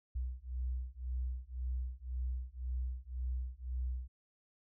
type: beating tone pair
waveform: sine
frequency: 61.74 / 63.64 Hz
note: B1 / C2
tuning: 0 / -47 cents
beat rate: 1.9 Hz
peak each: -39 / -39 dBFS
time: 0.15-4.08 s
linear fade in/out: 10 ms
effects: none